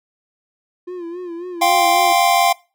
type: tone with vibrato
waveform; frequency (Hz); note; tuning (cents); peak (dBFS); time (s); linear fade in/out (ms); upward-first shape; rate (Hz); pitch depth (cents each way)
triangle; 349.2; F4; 0; -24; 0.87-2.13; 10; sine; 3.7; 76
type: chord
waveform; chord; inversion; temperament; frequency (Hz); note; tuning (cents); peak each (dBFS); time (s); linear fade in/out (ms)
square; F suspended second; none; equal; 698.5 / 784 / 1046.5; F5 / G5 / C6; 0 / 0 / 0; -16 / -17 / -20; 1.61-2.53; 10
effects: noise-tail reverb RT60 0.3 s tail -22 dB re dry